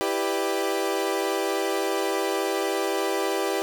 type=chord; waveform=30% pulse; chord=E minor seventh; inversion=none; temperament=equal with one note detuned; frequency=329.6 / 393.1 / 493.9 / 587.3 Hz; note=E4 / G4 / B4 / D5; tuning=0 / +5 / 0 / 0 cents; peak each=-28 / -24 / -28 / -29 dBFS; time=0.01-3.62 s; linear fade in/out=0 ms; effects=none